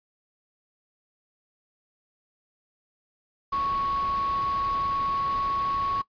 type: tone in noise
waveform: sine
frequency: 1108.7 Hz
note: C#6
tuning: in tune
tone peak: -24 dBFS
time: 3.52-6.02 s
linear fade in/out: 10 ms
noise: pink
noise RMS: -39 dBFS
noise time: 3.52-6.02 s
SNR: +12 dB
effects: noise-tail reverb RT60 0.1 s tail -19 dB re dry + resampled to 11025 Hz